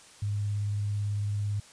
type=tone with vibrato; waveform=sine; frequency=102.8 Hz; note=G#2; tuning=17 cents flat; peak=-27 dBFS; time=0.22-1.6 s; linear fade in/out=5 ms; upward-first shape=sine; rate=18 Hz; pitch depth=14 cents each way; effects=white hiss -53 dBFS RMS until 1.72 s + resampled to 22050 Hz